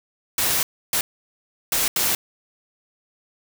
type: noise bursts at uneven times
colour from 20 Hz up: white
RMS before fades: -21 dBFS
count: 4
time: 0.38-0.63 / 0.93-1.01 / 1.72-1.88 / 1.96-2.15 s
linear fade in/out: 2 ms
effects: none